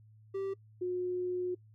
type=tone pair in turn; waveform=triangle / sine; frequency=389.4 / 361.4 Hz; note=G4 / F#4; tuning=-12 / -41 cents; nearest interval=minor second; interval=129 cents; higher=first; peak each=-31 / -31 dBFS; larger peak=neither; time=0.34-0.54 / 0.81-1.55 s; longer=second; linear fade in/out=10 ms; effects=noise-tail reverb RT60 0.1 s tail -23 dB re dry + added 108 Hz sine -56 dBFS peak until 1.74 s